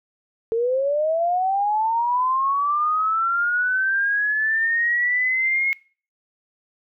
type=linear sweep; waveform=sine; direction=up; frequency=445.4 to 2172 Hz; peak=-18 dBFS; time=0.52-5.73 s; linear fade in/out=0 ms; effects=noise-tail reverb RT60 0.4 s tail -22 dB re dry